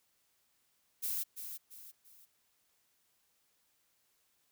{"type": "noise with echo", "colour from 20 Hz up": "violet", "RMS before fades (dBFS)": -36, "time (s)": [1.02, 1.24], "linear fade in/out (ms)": 20, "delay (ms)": 340, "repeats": 3, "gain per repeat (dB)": -8, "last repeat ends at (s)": 2.26, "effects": ["white hiss -75 dBFS RMS until 4.51 s"]}